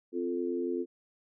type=chord; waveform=sine; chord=F major; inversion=second; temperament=equal; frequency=261.6 / 349.2 / 440 Hz; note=C4 / F4 / A4; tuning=0 / 0 / 0 cents; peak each=-35 / -32 / -36 dBFS; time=0.12-0.86 s; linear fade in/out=50 ms; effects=none